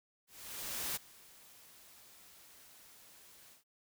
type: noise with ADSR envelope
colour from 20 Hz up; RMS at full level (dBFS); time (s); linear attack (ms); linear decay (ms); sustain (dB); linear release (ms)
white; -37; 0.27-3.64; 690; 16; -22; 120
effects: none